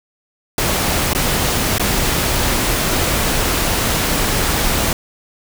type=noise with dropouts; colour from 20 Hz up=pink; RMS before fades=-17 dBFS; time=0.58-4.93 s; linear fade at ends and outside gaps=2 ms; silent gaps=1.134-1.149 / 1.783-1.796 s; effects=none